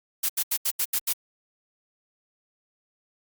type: noise bursts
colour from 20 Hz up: blue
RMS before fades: -24 dBFS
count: 7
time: 0.23-1.131 s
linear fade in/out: 10 ms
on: 61 ms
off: 79 ms
effects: Opus 48 kbps